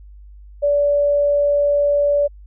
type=tone; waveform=sine; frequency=577 Hz; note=D5; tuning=31 cents flat; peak=-13 dBFS; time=0.62-2.28 s; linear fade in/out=20 ms; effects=added 50 Hz sine -38 dBFS peak until 2.46 s